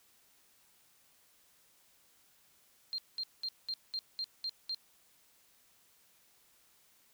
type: tone bursts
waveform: sine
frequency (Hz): 4186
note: C8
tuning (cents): 0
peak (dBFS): -34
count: 8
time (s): 2.93-4.746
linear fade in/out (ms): 0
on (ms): 52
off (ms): 200
effects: white hiss -67 dBFS RMS until 7.13 s